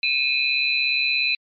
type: tone cluster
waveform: sine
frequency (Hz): 2442 / 2579 / 4021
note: D#7 / E7 / B7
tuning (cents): -33 / -39 / +30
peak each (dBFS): -23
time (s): 0.03-1.35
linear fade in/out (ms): 2
effects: MP3 48 kbps